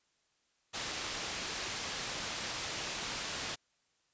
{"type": "low-pass noise", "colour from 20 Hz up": "white", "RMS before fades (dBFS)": -39, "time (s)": [0.73, 3.56], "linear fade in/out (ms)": 20, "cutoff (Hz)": 5900, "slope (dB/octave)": 12, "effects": ["white hiss -75 dBFS RMS until 4.13 s", "resampled to 16000 Hz"]}